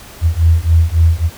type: beating tone pair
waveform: sine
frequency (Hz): 80.7 / 84.3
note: E2 / E2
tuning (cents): -36 / +39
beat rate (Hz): 3.6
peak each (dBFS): -11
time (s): 0.21-1.3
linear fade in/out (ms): 50
effects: pink hiss -36 dBFS RMS until 1.37 s